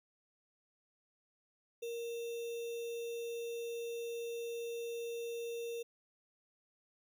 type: tone with sample-and-hold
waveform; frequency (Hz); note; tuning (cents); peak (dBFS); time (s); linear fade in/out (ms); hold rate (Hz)
sine; 467.6; A#4; +5; -38; 1.82-5.83; 10; 3150
effects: none